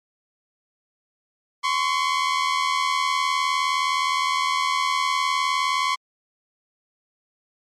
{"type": "tone pair together", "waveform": "sawtooth", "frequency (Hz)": [1034.5, 1114], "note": ["C6", "C#6"], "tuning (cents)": [-20, 8], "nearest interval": "minor second", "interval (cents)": 128, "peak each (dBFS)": -19, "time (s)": [1.63, 5.96], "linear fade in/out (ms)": 20, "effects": ["low-pass 6000 Hz 12 dB/octave", "MP3 64 kbps"]}